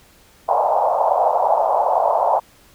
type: band-pass noise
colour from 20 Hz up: pink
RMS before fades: -17 dBFS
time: 0.48-2.4 s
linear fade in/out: 10 ms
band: 580 to 940 Hz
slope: 48 dB/octave
effects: pink hiss -51 dBFS RMS until 2.74 s